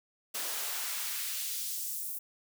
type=noise with high-pass filter sweep; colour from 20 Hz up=white; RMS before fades=-36 dBFS; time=0.34-2.19 s; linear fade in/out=10 ms; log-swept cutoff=320 to 12000 Hz; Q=0.8; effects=none